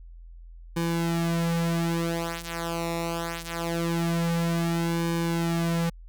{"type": "tone with flanger", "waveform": "sawtooth", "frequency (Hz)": 168, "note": "E3", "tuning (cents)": 33, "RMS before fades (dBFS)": -27, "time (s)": [0.76, 5.9], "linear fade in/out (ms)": 10, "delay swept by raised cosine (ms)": [1.5, 6.6], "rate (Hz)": 0.23, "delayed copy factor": -0.8, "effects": ["added 42 Hz sine -42 dBFS peak until 6.08 s"]}